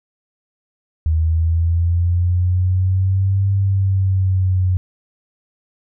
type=linear two-way sweep; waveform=sine; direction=up then down; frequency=78.9 to 98.5 to 91.5 Hz; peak=-13 dBFS; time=1.06-4.77 s; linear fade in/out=0 ms; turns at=3.51 s; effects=none